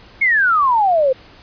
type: exponential sweep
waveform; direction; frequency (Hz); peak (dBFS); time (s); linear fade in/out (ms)
sine; down; 2217 to 506; -11; 0.21-1.13; 10
effects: pink hiss -44 dBFS RMS until 1.42 s + resampled to 11025 Hz

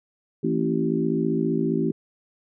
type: harmonic tone with a mistuned harmonic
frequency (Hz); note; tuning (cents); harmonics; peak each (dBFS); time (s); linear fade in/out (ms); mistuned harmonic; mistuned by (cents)
55; A1; 0; 3 / 4 / 5 / 6 / 7; -27 / -27 / -27 / -27 / -27; 0.43-1.92; 10; 4; +47
effects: none

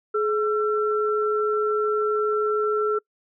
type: tone pair together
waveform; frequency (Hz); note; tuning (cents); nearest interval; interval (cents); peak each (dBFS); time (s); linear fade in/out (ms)
sine; 424.2 / 1346.8; G#4 / E6; +37 / +37; octave + minor sixth; 2000; -21 / -25; 0.14-2.99; 10
effects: noise-tail reverb RT60 0.1 s tail -25 dB re dry

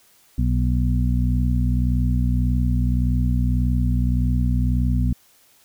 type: harmonic tone with a mistuned harmonic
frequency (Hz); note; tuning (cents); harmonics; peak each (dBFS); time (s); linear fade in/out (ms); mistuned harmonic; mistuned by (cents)
61.74; B1; 0; 1 / 2 / 3 / 4; -19 / -22 / -28 / -26; 0.38-5.13; 5; 4; -19
effects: white hiss -56 dBFS RMS until 5.64 s

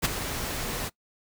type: noise with ADSR envelope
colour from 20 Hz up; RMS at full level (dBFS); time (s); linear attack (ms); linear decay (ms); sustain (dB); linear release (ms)
pink; -21; 0.02-0.9; 32; 14; -11; 31
effects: noise-tail reverb RT60 0.1 s tail -21 dB re dry

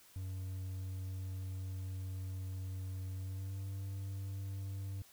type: tone with pitch glide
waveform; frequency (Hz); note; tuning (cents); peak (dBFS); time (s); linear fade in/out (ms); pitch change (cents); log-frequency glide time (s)
triangle; 93.8 to 97.28; F#2 to G2; +24 to -13; -37; 0.16-5.02; 0; +63; 3.15-3.64
effects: white hiss -62 dBFS RMS until 5.12 s

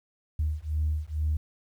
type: beating tone pair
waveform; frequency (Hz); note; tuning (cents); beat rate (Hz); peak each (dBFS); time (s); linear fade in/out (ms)
sine; 75.6 / 77.8; D#2 / D#2; -49 / 0; 2.2; -28 / -28; 0.39-1.37; 5
effects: tanh soft clip ceiling -19 dBFS + 10-bit

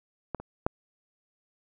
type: clicks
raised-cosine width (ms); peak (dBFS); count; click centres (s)
1; -17 / -26 / -10; 3; 0.347 / 0.4 / 0.665
effects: none

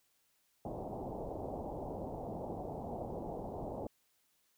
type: low-pass noise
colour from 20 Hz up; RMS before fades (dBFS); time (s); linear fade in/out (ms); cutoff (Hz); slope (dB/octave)
white; -42; 0.65-3.87; 2; 820; 48
effects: white hiss -75 dBFS RMS until 4.57 s

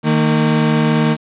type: tone pair together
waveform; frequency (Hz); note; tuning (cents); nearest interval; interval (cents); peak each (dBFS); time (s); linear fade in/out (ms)
35% pulse; 155.6 / 228.9; D#3 / A#3; 0 / -31; perfect fifth; 669; -13; 0.03-1.17; 50
effects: resampled to 8000 Hz + 7-bit

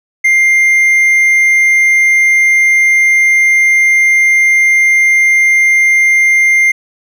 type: tone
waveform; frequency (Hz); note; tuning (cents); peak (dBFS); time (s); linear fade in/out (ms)
triangle; 2100; C7; +6; -4; 0.24-6.72; 10
effects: none

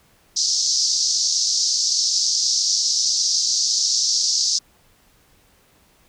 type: band-pass noise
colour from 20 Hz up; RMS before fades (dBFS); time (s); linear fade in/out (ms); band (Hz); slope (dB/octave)
pink; -20; 0.36-4.59; 10; 4700 to 6200; 48
effects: pink hiss -57 dBFS RMS until 6.08 s

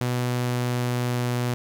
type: tone with pitch glide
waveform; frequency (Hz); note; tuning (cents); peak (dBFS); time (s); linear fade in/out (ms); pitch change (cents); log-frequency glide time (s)
sawtooth; 123.47 to 122.4; B2 to B2; 0 to -15; -19; 0.01-1.54; 0; -15; 0.14-1.38
effects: 9-bit

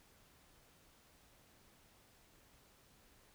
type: silence
effects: pink hiss -67 dBFS RMS until 3.34 s

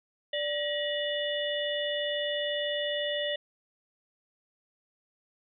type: harmonic tone with a mistuned harmonic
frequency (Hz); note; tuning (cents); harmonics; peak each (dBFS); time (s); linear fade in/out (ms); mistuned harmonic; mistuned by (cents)
586; D5; -4; 1 / 3 / 5 / 6; -31 / -36 / -35 / -36; 0.33-3.36; 5; 3; +140
effects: none

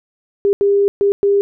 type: tone bursts at uneven times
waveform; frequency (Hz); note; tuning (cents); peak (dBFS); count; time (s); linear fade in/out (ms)
sine; 401.4; G4; +41; -10; 4; 0.45-0.53 / 0.61-0.88 / 1.01-1.12 / 1.23-1.41; 0
effects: none

